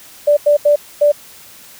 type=tone bursts at uneven times; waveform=sine; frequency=586 Hz; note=D5; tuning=4 cents flat; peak=-7 dBFS; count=4; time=0.27-0.37 / 0.46-0.57 / 0.65-0.76 / 1.01-1.12 s; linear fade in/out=10 ms; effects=white hiss -40 dBFS RMS until 1.79 s